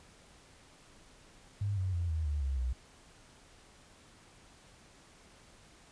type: tone with pitch steps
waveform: sine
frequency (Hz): 101.4 / 93.52 / 86.26 / 79.56 / 73.38 / 67.68 / 62.42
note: G#2 / F#2 / F2 / D#2 / D2 / C#2 / B1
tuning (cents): -41 / +19 / -21 / +39 / -1 / -41 / +19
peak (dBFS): -30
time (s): 1.61-2.73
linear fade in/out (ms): 5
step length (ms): 160
effects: pink hiss -59 dBFS RMS until 5.91 s + resampled to 22050 Hz